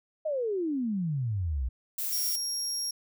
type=exponential sweep; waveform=sine; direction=down; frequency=643 to 58.27 Hz; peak=-27 dBFS; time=0.25-1.69 s; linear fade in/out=10 ms
type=noise; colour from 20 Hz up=violet; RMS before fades=-32 dBFS; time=1.98-2.36 s; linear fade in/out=5 ms
type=tone; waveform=30% pulse; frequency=5588 Hz; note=F8; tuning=in tune; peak=-26 dBFS; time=2.12-2.91 s; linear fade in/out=5 ms
effects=none